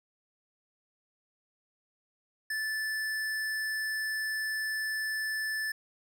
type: tone with hard clipping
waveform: sine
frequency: 1750 Hz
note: A6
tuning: 10 cents flat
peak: -32 dBFS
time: 2.5-5.72 s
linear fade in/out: 5 ms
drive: 16 dB
effects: none